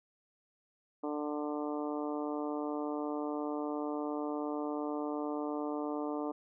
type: harmonic tone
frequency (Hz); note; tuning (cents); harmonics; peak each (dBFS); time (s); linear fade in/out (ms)
148.6; D3; +21; 2 / 3 / 4 / 5 / 6 / 7 / 8; -36 / -40 / -42 / -44 / -46 / -47 / -48; 1.03-6.32; 10
effects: none